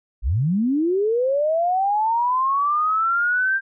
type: linear sweep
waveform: sine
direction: up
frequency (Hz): 43.65 to 1593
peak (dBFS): -17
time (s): 0.22-3.61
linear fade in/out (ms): 50
effects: none